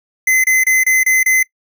square tone bursts, 2046 Hz, C7, 39 cents flat, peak -10 dBFS, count 6, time 0.27-1.43 s, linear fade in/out 5 ms, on 170 ms, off 28 ms, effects noise-tail reverb RT60 0.1 s tail -23 dB re dry

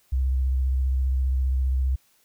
sine tone with vibrato, 65.41 Hz, C2, in tune, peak -19 dBFS, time 0.12-1.96 s, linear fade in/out 10 ms, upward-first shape sine, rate 15 Hz, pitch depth 37 cents each way, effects tanh soft clip ceiling -15 dBFS + white hiss -63 dBFS RMS until 2.24 s

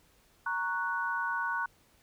sine chord, F# major, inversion first, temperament equal, 932.3 / 1108.7 / 1480 Hz, A#5 / C#6 / F#6, 0 / 0 / 0 cents, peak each -35 / -36 / -32 dBFS, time 0.46-1.66 s, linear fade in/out 5 ms, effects pink hiss -65 dBFS RMS until 2.02 s

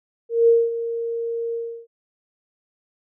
sine tone with ADSR envelope, 463.5 Hz, A#4, 10 cents flat, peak -10 dBFS, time 0.29-1.87 s, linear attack 190 ms, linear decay 220 ms, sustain -13 dB, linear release 330 ms, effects none

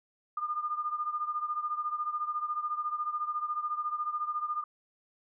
sine beating tone pair, 1209 / 1223 Hz, D6 / D#6, +50 / -30 cents, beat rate 14 Hz, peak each -32 / -36 dBFS, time 0.37-4.64 s, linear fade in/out 5 ms, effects none

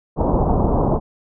pink low-pass noise, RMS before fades -17 dBFS, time 0.16-1 s, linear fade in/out 50 ms, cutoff 1000 Hz, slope 48 dB/octave, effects none

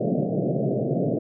pink band-pass noise, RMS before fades -24 dBFS, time 0-1.19 s, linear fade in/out 10 ms, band 120 to 680 Hz, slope 96 dB/octave, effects none

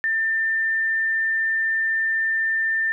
sine tone, 1792 Hz, A6, 31 cents sharp, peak -19 dBFS, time 0.04-2.92 s, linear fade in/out 0 ms, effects none

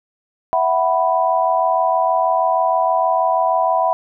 sine chord, E suspended second, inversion none, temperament equal with one note detuned, 659.3 / 745.6 / 987.8 Hz, E5 / F#5 / B5, 0 / +13 / 0 cents, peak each -18 dBFS, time 0.53-3.93 s, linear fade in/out 0 ms, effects none

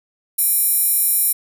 square tone with high-pass filter, 789 Hz, G5, 11 cents sharp, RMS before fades -17 dBFS, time 0.38-1.33 s, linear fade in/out 10 ms, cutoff 11000 Hz, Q 6.1, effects 8-bit

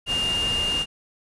sine tone in noise, 2817 Hz, F7, 14 cents sharp, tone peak -22 dBFS, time 0.06-0.86 s, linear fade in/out 50 ms, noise pink, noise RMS -31 dBFS, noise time 0.06-0.86 s, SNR +6 dB, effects resampled to 24000 Hz

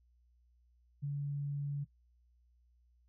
sine tone, 142.8 Hz, D3, 48 cents flat, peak -34 dBFS, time 1.02-1.85 s, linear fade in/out 20 ms, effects noise-tail reverb RT60 0.1 s tail -17 dB re dry + added 60 Hz sine -66 dBFS peak until 3.08 s

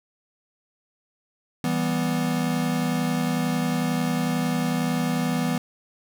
square chord, E minor, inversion none, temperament equal, 164.81 / 196 / 246.9 Hz, E3 / G3 / B3, 0 / 0 / 0 cents, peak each -27 / -30 / -26 dBFS, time 1.64-5.58 s, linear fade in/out 2 ms, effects none

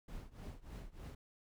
brown noise with tremolo, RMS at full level -44 dBFS, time 0.08-1.15 s, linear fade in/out 5 ms, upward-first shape triangle, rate 3.3 Hz, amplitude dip 95%, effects none

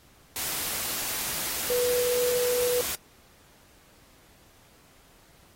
sine tone in noise, 491.3 Hz, B4, 9 cents flat, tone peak -23 dBFS, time 1.7-2.81 s, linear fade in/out 0 ms, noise white, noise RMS -31 dBFS, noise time 0.36-2.95 s, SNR +5 dB, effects pink hiss -58 dBFS RMS until 5.55 s + AAC 48 kbps

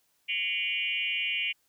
sine tone with frequency modulation, 2600 Hz, E7, 24 cents flat, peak -27 dBFS, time 0.28-1.53 s, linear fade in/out 20 ms, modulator 179 Hz, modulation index 2.4, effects white hiss -71 dBFS RMS until 1.68 s

